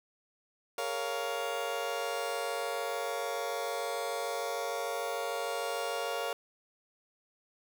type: chord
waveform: 30% pulse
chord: Bb minor seventh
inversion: third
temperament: just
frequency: 419.5 / 466.2 / 559.4 / 699.2 Hz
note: Ab4 / Bb4 / Db5 / F5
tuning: +17 / 0 / +16 / +2 cents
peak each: -40 / -35 / -35 / -35 dBFS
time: 0.78-6.33 s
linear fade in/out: 2 ms
effects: none